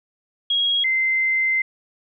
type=tone pair in turn; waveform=sine; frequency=3294 / 2075 Hz; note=G#7 / C7; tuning=-15 / -15 cents; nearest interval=minor sixth; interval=800 cents; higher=first; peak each=-17 dBFS; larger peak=neither; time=0.5-0.84 / 0.84-1.62 s; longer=second; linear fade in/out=5 ms; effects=none